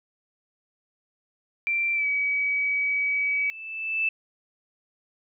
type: tone with pitch glide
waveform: sine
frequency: 2354 to 2274 Hz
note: D7 to C#7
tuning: +3 to +44 cents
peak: -22 dBFS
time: 1.67-3.5 s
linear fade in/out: 0 ms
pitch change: -59 cents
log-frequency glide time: 1.94-2.07 s
type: tone with exponential growth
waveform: sine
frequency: 2637 Hz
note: E7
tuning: in tune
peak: -20 dBFS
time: 2.89-4.09 s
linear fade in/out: 5 ms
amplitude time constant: 260 ms
effects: none

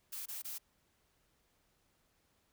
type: noise bursts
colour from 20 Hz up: blue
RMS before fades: -43 dBFS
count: 3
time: 0.12-0.584 s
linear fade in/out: 10 ms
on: 140 ms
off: 22 ms
effects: pink hiss -75 dBFS RMS until 2.52 s

